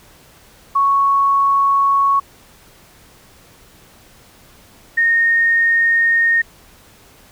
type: tone pair in turn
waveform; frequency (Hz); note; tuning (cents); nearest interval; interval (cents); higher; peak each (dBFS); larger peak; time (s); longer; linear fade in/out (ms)
sine; 1108.7 / 1845.3; C#6 / A#6; 0 / -18; major sixth; 882; second; -11; neither; 0.75-2.2 / 4.97-6.42; neither; 10
effects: pink hiss -47 dBFS RMS until 7.31 s